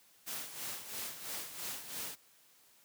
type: noise with tremolo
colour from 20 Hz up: white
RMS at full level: -40 dBFS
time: 0.26-2.16 s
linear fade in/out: 20 ms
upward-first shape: sine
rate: 3 Hz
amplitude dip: 65%
effects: white hiss -65 dBFS RMS until 2.84 s + high-pass 100 Hz 12 dB/octave